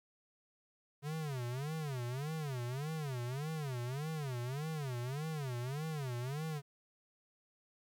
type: tone with vibrato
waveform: square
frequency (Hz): 138.59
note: C#3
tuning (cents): 0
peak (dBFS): -38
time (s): 1.02-6.62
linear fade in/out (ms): 50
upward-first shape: sine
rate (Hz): 1.7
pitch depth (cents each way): 250
effects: 12-bit